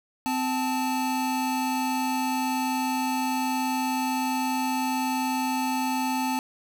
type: tone pair together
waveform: square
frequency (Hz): 258.6 / 875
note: C4 / A5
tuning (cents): -20 / -10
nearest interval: octave + major sixth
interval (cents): 2110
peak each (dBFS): -28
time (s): 0.26-6.39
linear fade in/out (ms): 0
effects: none